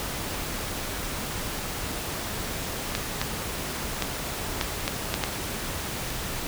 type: clicks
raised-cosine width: 0.2 ms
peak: -7 dBFS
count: 7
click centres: 2.951 / 3.215 / 4.023 / 4.612 / 4.879 / 5.141 / 5.238 s
effects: pink hiss -32 dBFS RMS until 6.47 s